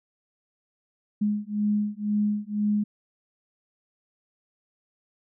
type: beating tone pair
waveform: sine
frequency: 207.6 / 209.6 Hz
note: G#3 / G#3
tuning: 0 / +16 cents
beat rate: 2 Hz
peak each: -26 dBFS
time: 1.21-2.84 s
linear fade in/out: 10 ms
effects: none